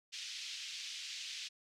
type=band-pass noise; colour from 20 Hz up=pink; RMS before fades=-45 dBFS; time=0.12-1.49 s; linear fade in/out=20 ms; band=2600 to 6000 Hz; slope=24 dB/octave; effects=none